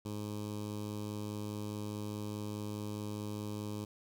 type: tone with notch filter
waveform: 15% pulse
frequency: 104.8 Hz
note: G#2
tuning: 16 cents sharp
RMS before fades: -40 dBFS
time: 0.05-3.85 s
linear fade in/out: 5 ms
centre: 1800 Hz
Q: 0.87
effects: none